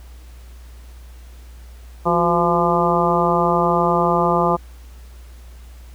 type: harmonic tone with a mistuned harmonic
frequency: 171.3 Hz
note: F3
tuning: 33 cents flat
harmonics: 1 / 2 / 3 / 4 / 5 / 6 / 7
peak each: -22 / -22 / -22 / -22 / -22 / -22 / -22 dBFS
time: 2.05-4.57 s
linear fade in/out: 20 ms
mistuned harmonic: 2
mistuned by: +81 cents
effects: added 60 Hz sine -37 dBFS peak until 5.94 s + pink hiss -51 dBFS RMS until 5.94 s